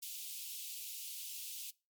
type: high-pass noise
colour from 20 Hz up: white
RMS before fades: -45 dBFS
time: 0.02-1.71 s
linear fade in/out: 10 ms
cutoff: 2600 Hz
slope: 48 dB/octave
effects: noise-tail reverb RT60 0.3 s tail -23 dB re dry + MP3 96 kbps